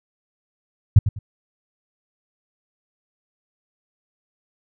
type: tone with echo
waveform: sine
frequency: 103.3 Hz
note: G#2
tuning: 9 cents flat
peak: -4 dBFS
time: 0.96-0.99 s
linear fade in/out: 5 ms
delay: 100 ms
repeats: 2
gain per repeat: -12 dB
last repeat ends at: 1.19 s
effects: none